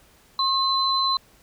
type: tone pair together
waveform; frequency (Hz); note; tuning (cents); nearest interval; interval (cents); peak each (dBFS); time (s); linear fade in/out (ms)
sine; 1073 / 4047; C6 / B7; +43 / +42; octave + major seventh; 2299; -22; 0.39-1.17; 2
effects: pink hiss -56 dBFS RMS until 1.42 s